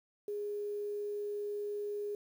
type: tone with quantisation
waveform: sine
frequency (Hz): 412.7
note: G#4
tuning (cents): -11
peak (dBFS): -35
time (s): 0.28-2.15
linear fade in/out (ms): 2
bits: 10
effects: none